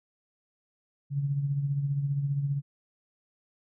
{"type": "tone with tremolo", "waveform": "sine", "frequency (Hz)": 141, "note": "C#3", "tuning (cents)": 30, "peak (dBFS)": -23, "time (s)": [1.1, 2.62], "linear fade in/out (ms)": 50, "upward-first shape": "triangle", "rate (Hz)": 15, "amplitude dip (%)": 60, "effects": []}